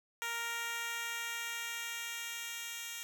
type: tone with high-pass filter sweep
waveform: 10% pulse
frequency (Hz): 466.2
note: A#4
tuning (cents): 0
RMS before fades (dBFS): -40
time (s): 0.22-3.03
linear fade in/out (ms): 0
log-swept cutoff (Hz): 1000 to 3200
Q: 0.75
effects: 10-bit